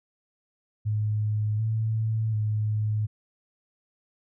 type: tone with pitch steps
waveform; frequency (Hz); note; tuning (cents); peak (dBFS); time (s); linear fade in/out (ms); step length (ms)
sine; 106.4 / 110.7 / 107; G#2 / A2 / A2; +42 / +11 / -48; -23; 0.85-3.07; 20; 740
effects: none